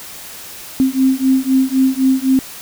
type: beating tone pair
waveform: sine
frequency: 261.6 / 265.5 Hz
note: C4 / C4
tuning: 0 / +25 cents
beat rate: 3.9 Hz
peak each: -14 dBFS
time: 0.8-2.39 s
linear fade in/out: 0 ms
effects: white hiss -33 dBFS RMS until 2.61 s